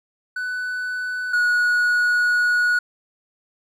triangle tone pair in turn, 1494 / 1458.2 Hz, F#6 / F#6, +16 / -26 cents, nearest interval unison, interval 42 cents, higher first, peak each -22 / -14 dBFS, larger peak second, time 0.36-1.33 / 1.33-2.79 s, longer second, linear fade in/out 5 ms, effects none

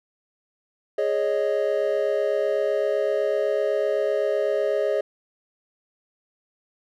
triangle chord, Ab suspended fourth, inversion none, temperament equal, 415.3 / 554.4 / 622.3 Hz, Ab4 / Db5 / Eb5, 0 / 0 / 0 cents, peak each -23 dBFS, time 0.98-5.01 s, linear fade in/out 5 ms, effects none

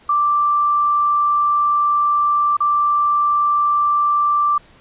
sine tone with dropouts, 1174.7 Hz, D6, in tune, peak -13 dBFS, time 0.09-4.58 s, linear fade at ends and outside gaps 5 ms, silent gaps 2.569-2.604 s, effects pink hiss -49 dBFS RMS until 4.8 s + resampled to 8000 Hz

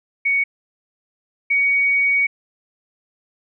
sine tone pair in turn, 2231 / 2245 Hz, C#7 / C#7, +11 / +21 cents, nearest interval unison, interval 10 cents, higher second, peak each -15 / -14 dBFS, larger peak second, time 0.25-0.44 / 1.5-2.27 s, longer second, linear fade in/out 10 ms, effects none

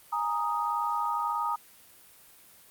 sine chord, Ab suspended second, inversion none, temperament equal, 830.6 / 932.3 / 1244.5 Hz, Ab5 / Bb5 / Eb6, 0 / 0 / 0 cents, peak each -34 / -30 / -30 dBFS, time 0.12-1.56 s, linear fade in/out 10 ms, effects white hiss -55 dBFS RMS until 2.7 s + Opus 32 kbps

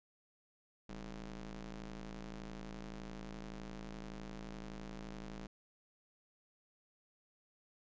sawtooth ring-modulated tone, 113.5 Hz, A#2, 46 cents flat, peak -38 dBFS, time 0.89-5.47 s, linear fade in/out 5 ms, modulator 82.6 Hz, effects resampled to 16000 Hz

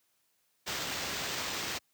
white noise with sample-and-hold, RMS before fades -36 dBFS, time 0.66-1.79 s, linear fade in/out 20 ms, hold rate 11025 Hz, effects white hiss -74 dBFS RMS until 1.93 s + high-pass 60 Hz 12 dB/octave

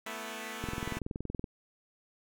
5% pulse chord, A suspended second, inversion none, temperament equal, 220 / 246.9 / 329.6 Hz, A3 / B3 / E4, 0 / 0 / 0 cents, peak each -30 / -32 / -35 dBFS, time 0.06-0.99 s, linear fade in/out 5 ms
click train, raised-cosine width 3 ms, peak -23 dBFS, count 18, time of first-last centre 0.64-1.442 s, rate 21.2 Hz
effects none

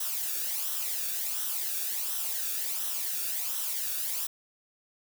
blue noise with flanger, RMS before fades -32 dBFS, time 0-4.27 s, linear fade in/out 5 ms, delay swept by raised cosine 0.43 to 0.99 ms, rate 1.4 Hz, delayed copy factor -0.6, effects none

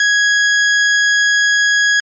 40% pulse tone, 1661.2 Hz, G#6, in tune, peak -9 dBFS, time 0-2 s, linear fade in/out 2 ms, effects MP3 32 kbps

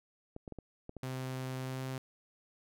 clicks, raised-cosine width 2 ms, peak -30 dBFS, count 6, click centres 0.364 / 0.478 / 0.523 / 0.587 / 0.894 / 0.967 s
sawtooth tone with pitch glide, 130 to 131.13 Hz, C3 to C3, -11 to +4 cents, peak -33 dBFS, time 1.03-1.98 s, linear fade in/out 2 ms, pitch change +15 cents, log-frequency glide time 1.62-1.83 s
effects none

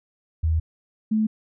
sine tone pair in turn, 80.2 / 217.1 Hz, E2 / A3, -47 / -23 cents, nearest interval octave + perfect fourth, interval 1724 cents, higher second, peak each -18 dBFS, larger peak neither, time 0.43-0.6 / 1.11-1.27 s, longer first, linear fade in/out 10 ms, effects none

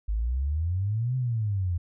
sine exponential two-way sweep, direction up then down, 50.4 to 130.81 to 84.3 Hz, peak -24 dBFS, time 0.08-1.78 s, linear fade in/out 10 ms, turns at 1.16 s, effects none

